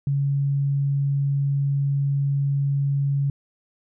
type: tone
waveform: sine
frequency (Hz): 140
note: C#3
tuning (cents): +18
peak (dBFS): -19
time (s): 0.07-3.3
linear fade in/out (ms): 2
effects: none